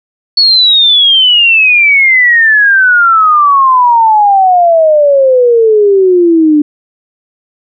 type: exponential sweep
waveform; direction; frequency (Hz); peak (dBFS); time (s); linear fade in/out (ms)
sine; down; 4435 to 293; -3; 0.37-6.62; 5
effects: none